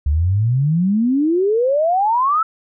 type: exponential sweep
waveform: sine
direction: up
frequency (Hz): 69.3 to 1341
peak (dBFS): -13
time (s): 0.06-2.43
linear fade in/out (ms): 5
effects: none